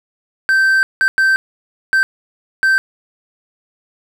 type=tone bursts at uneven times; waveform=triangle; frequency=1556 Hz; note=G6; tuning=13 cents flat; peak=-8 dBFS; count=5; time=0.49-0.83 / 1.01-1.08 / 1.18-1.36 / 1.93-2.03 / 2.63-2.78 s; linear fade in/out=0 ms; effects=none